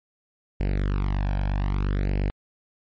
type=tone with flanger; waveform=sawtooth; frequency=48.54 Hz; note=G1; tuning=16 cents flat; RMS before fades=-24 dBFS; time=0.6-2.3 s; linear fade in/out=0 ms; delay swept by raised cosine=0.41 to 1.25 ms; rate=0.63 Hz; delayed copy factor=+0.85; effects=low-pass 3000 Hz 12 dB/octave + MP3 32 kbps